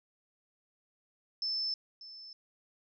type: tone with echo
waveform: sine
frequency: 5274 Hz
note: E8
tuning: in tune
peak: -31 dBFS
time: 1.42-1.74 s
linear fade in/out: 2 ms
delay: 590 ms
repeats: 1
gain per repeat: -15 dB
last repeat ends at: 2.33 s
effects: none